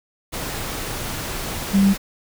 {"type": "tone in noise", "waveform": "sine", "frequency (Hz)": 196.5, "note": "G3", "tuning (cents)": 4, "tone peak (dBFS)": -12, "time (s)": [1.73, 1.94], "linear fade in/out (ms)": 20, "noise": "pink", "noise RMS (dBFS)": -28, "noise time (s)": [0.32, 1.98], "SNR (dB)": 13, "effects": []}